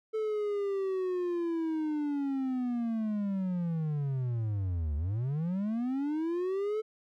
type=linear two-way sweep; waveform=triangle; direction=down then up; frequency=440 to 70.9 to 440 Hz; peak=-27 dBFS; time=0.13-6.82 s; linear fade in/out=20 ms; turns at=4.96 s; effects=none